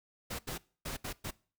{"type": "noise bursts at uneven times", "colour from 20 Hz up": "pink", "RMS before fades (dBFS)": -39, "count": 5, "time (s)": [[0.3, 0.39], [0.47, 0.58], [0.85, 0.97], [1.04, 1.13], [1.24, 1.31]], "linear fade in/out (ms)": 10, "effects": ["noise-tail reverb RT60 0.4 s tail -22 dB re dry"]}